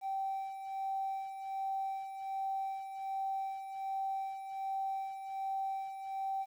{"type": "tone with tremolo", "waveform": "triangle", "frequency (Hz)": 776, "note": "G5", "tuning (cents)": -18, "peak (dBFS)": -29, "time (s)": [0.01, 6.46], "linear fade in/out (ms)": 50, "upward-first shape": "sine", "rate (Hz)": 1.3, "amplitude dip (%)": 70, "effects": ["tanh soft clip ceiling -31 dBFS", "11-bit"]}